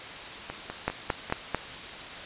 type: two click trains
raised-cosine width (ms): 0.5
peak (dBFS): -19 / -10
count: 5 / 4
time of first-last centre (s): 0.5-1.3 / 0.88-1.547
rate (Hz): 5 / 4.5
effects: white hiss -39 dBFS RMS until 2.25 s + resampled to 8000 Hz